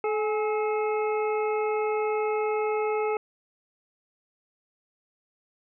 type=harmonic tone with a mistuned harmonic; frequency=430.6 Hz; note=A4; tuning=37 cents flat; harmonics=1 / 2 / 3 / 5 / 6; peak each=-25 / -31 / -35 / -39 / -41 dBFS; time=0.04-3.17 s; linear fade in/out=2 ms; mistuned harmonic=2; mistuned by=-52 cents; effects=none